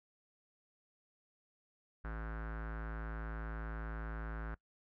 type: tone with low-pass filter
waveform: square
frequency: 55 Hz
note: A1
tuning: in tune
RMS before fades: -42 dBFS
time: 2.04-4.55 s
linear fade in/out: 10 ms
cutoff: 1500 Hz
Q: 5.2
effects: noise-tail reverb RT60 0.1 s tail -23 dB re dry